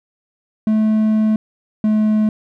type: tone pair in turn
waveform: triangle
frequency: 216.7 / 214.7 Hz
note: A3 / A3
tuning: -26 / -42 cents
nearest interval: unison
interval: 16 cents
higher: first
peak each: -10 dBFS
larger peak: neither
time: 0.67-1.36 / 1.84-2.29 s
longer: first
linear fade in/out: 2 ms
effects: none